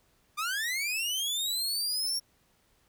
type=linear sweep; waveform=sawtooth; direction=up; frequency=1174.7 to 5580 Hz; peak=-26 dBFS; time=0.37-2.2 s; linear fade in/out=20 ms; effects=pink hiss -68 dBFS RMS until 2.88 s